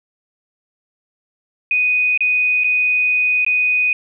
sine tone with dropouts, 2489 Hz, D#7, in tune, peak -13 dBFS, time 1.71-3.93 s, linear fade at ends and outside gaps 2 ms, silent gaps 2.176-2.206 / 2.637-2.643 / 3.448-3.464 s, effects none

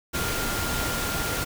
sine tone in noise, 1400 Hz, F6, 4 cents sharp, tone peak -33 dBFS, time 0.13-1.45 s, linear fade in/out 20 ms, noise pink, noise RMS -28 dBFS, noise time 0.13-1.45 s, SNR -8 dB, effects none

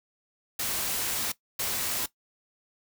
white noise bursts at uneven times, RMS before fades -30 dBFS, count 2, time 0.59-1.32 / 1.59-2.06 s, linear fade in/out 5 ms, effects noise-tail reverb RT60 0.1 s tail -17 dB re dry

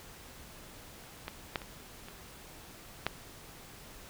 clicks, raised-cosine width 0.3 ms, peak -21 / -15 / -29 / -30 / -13 dBFS, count 5, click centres 1.281 / 1.558 / 1.618 / 2.085 / 3.066 s, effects pink hiss -51 dBFS RMS until 4.09 s

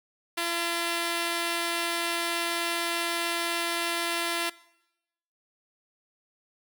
5% pulse tone pair together, 339.7 / 907 Hz, F4 / A#5, -48 / -48 cents, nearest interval octave + perfect fourth, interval 1700 cents, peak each -16 / -26 dBFS, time 0.37-4.5 s, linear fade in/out 10 ms, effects noise-tail reverb RT60 0.9 s tail -21 dB re dry

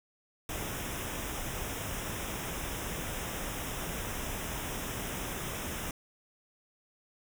pink band-stop noise, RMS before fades -37 dBFS, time 0.49-5.91 s, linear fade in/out 2 ms, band 3700 to 5200 Hz, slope 96 dB/octave, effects none

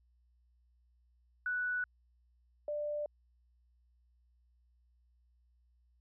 sine tone pair in turn, 1480 / 592.4 Hz, F#6 / D5, 0 / +15 cents, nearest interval octave + major third, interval 1585 cents, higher first, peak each -32 / -34 dBFS, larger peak first, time 1.46-1.84 / 2.68-3.06 s, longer neither, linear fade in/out 2 ms, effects added 60 Hz sine -67 dBFS peak until 6 s

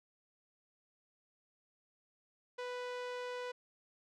sawtooth tone with low-pass filter, 494.8 Hz, B4, 3 cents sharp, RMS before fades -42 dBFS, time 2.58-3.52 s, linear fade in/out 10 ms, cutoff 4500 Hz, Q 0.63, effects none

